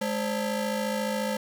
30% pulse ring-modulated tone, 366.3 Hz, F#4, 17 cents flat, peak -21 dBFS, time 0.01-1.37 s, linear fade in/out 5 ms, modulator 156 Hz, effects none

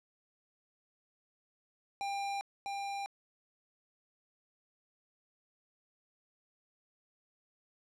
square tone with echo, 797 Hz, G5, 28 cents sharp, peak -35 dBFS, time 2.01-2.41 s, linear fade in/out 0 ms, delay 650 ms, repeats 1, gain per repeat -2 dB, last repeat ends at 3.06 s, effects low-pass 7000 Hz 12 dB/octave

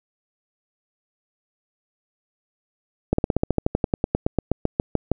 slowing click train, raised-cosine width 2 ms, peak -5 dBFS, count 21, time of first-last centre 3.13-5.116 s, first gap 54 ms, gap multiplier 1.06, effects none

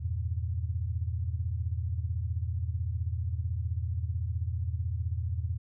sine chord, E diminished, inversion none, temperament equal, 82.41 / 98 / 116.54 Hz, E2 / G2 / Bb2, 0 / 0 / 0 cents, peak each -31 / -35 / -36 dBFS, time 0-5.58 s, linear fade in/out 20 ms, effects none

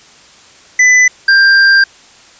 square tone pair in turn, 2000 / 1587.4 Hz, B6 / G6, +21 / +21 cents, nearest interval major third, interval 400 cents, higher first, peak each -5 dBFS, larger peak neither, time 0.79-1.08 / 1.28-1.84 s, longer second, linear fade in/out 5 ms, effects white hiss -41 dBFS RMS until 2.39 s + resampled to 16000 Hz

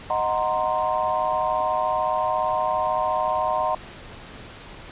sine chord, C half-diminished seventh, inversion first, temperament equal, 622.3 / 740 / 932.3 / 1046.5 Hz, Eb5 / Gb5 / Bb5 / C6, 0 / 0 / 0 / 0 cents, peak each -26 dBFS, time 0.1-3.75 s, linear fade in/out 2 ms, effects pink hiss -41 dBFS RMS until 4.91 s + resampled to 8000 Hz

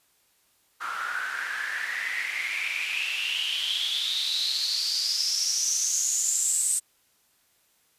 white noise with band-pass filter sweep, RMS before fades -28 dBFS, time 0.8-6.8 s, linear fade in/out 20 ms, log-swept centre 1300 to 8400 Hz, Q 9.1, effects white hiss -66 dBFS RMS until 7.98 s + resampled to 32000 Hz

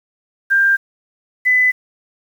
sine tone pair in turn, 1591 / 2005 Hz, G6 / B6, +25 / +26 cents, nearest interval major third, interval 401 cents, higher second, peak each -10 dBFS, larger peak neither, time 0.5-0.77 / 1.45-1.72 s, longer neither, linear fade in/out 20 ms, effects 7-bit

